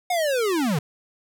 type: linear sweep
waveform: square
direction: down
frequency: 735 to 131.6 Hz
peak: -21 dBFS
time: 0.1-0.79 s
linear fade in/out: 5 ms
effects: none

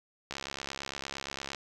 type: click train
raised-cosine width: 0.2 ms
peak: -19 dBFS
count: 86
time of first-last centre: 0.31-1.547 s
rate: 68.7 Hz
effects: none

